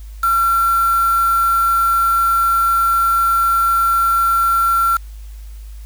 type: tone with quantisation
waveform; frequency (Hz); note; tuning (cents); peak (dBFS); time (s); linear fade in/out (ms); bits
sine; 1362; F6; -44; -12; 0.23-4.97; 5; 4
effects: added 52 Hz sine -30 dBFS peak until 5.85 s + white hiss -50 dBFS RMS until 5.85 s